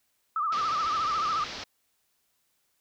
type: tone with vibrato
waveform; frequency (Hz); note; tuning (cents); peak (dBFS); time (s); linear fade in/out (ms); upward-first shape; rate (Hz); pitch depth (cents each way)
sine; 1244.5; D#6; 0; -25; 0.36-1.44; 2; sine; 14; 110
type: low-pass noise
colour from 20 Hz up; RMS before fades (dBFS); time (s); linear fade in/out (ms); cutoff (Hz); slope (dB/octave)
white; -39; 0.52-1.64; 5; 5500; 48
effects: white hiss -73 dBFS RMS until 2.8 s